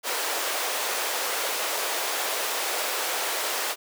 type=high-pass noise; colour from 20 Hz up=pink; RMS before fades=-28 dBFS; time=0.03-3.76 s; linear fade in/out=50 ms; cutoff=460 Hz; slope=24 dB/octave; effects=none